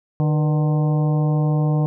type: harmonic tone with a mistuned harmonic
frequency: 151.1 Hz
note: D3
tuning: 50 cents sharp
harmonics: 1 / 2 / 3 / 4 / 5 / 6 / 7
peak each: -16 / -27 / -30 / -32 / -33 / -38 / -39 dBFS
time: 0.2-1.86 s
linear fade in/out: 0 ms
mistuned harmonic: 3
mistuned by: +100 cents
effects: none